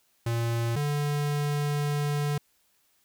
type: tone pair in turn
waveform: square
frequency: 116.54 / 146.1 Hz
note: A#2 / D3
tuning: 0 / -9 cents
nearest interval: major third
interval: 391 cents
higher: second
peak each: -26 dBFS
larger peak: neither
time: 0.26-0.76 / 0.76-2.38 s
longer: second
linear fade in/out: 5 ms
effects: white hiss -68 dBFS RMS until 3.04 s